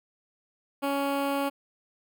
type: tone with notch filter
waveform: 15% pulse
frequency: 279.3 Hz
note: C#4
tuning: 13 cents sharp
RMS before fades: -28 dBFS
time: 0.82-1.5 s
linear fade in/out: 20 ms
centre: 6000 Hz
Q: 0.78
effects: none